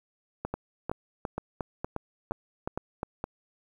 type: two click trains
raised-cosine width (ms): 1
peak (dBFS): -17 / -17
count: 8 / 7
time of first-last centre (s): 0.54-3.031 / 0.45-3.241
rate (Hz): 2.81 / 2.15
effects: 9-bit